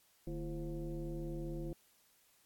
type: tone with frequency modulation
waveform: sine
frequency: 150.2 Hz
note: D3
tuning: 39 cents sharp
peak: -38 dBFS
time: 0.27-1.73 s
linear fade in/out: 2 ms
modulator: 188 Hz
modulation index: 1.5
effects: white hiss -70 dBFS RMS until 2.45 s + AAC 64 kbps